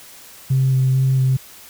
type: tone with vibrato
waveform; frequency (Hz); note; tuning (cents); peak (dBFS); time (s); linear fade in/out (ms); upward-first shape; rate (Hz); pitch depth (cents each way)
sine; 131.7; C3; +12; -12; 0.5-1.37; 10; square; 2.2; 10
effects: tanh soft clip ceiling -9 dBFS + white hiss -42 dBFS RMS until 1.69 s